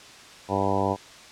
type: harmonic tone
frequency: 98 Hz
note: G2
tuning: in tune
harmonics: 1 / 2 / 3 / 4 / 5 / 6 / 7 / 8 / 9 / 10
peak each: -31 / -31 / -31 / -31 / -31 / -31 / -31 / -31 / -31 / -31 dBFS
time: 0.48-0.97 s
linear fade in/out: 50 ms
effects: white hiss -46 dBFS RMS until 1.31 s + low-pass 6000 Hz 12 dB/octave